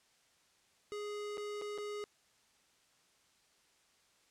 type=tone with dropouts; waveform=square; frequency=415.3 Hz; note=G#4; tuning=in tune; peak=-40 dBFS; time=0.92-2.04 s; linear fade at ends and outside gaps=0 ms; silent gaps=1.372-1.379 / 1.614-1.62 / 1.778-1.784 s; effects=white hiss -70 dBFS RMS until 4.3 s + low-pass 8000 Hz 12 dB/octave